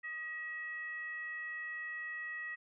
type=tone with frequency modulation; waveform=sine; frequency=1912 Hz; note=A#6; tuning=43 cents sharp; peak=-39 dBFS; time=0.03-2.56 s; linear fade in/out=20 ms; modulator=668 Hz; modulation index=0.39; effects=none